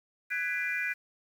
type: chord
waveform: sine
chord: G# half-diminished seventh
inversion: third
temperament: just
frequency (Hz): 1495.1 / 1661.2 / 1993.5 / 2392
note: F#6 / G#6 / B6 / D7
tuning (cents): +18 / 0 / +16 / +31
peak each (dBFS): -35 / -35 / -34 / -33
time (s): 0.3-0.94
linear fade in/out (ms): 20
effects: tanh soft clip ceiling -20 dBFS + 9-bit